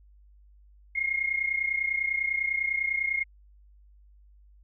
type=tone pair together; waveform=sine; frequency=2137 / 2167 Hz; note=C7 / C#7; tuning=+36 / -40 cents; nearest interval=unison; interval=24 cents; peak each=-27 / -30 dBFS; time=0.95-3.24 s; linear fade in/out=10 ms; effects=added 50 Hz sine -53 dBFS peak until 4.63 s